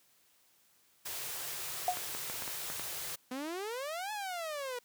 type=band-stop noise; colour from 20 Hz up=white; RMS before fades=-40 dBFS; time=1.05-3.16 s; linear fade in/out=10 ms; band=180 to 310 Hz; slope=96 dB/octave
type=tone with exponential decay; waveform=sine; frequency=725 Hz; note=F#5; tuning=35 cents flat; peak=-23 dBFS; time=1.88-2 s; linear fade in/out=2 ms; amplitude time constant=25 ms
type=clicks; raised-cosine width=0.5 ms; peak=-26 dBFS; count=7; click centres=1.971 / 2.149 / 2.299 / 2.422 / 2.478 / 2.701 / 2.796 s
type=exponential two-way sweep; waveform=sawtooth; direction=up then down; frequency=246.9 to 867 to 477.9 Hz; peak=-33 dBFS; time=3.31-4.79 s; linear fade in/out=5 ms; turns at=4.12 s
effects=white hiss -68 dBFS RMS until 4.84 s + high-pass 80 Hz 12 dB/octave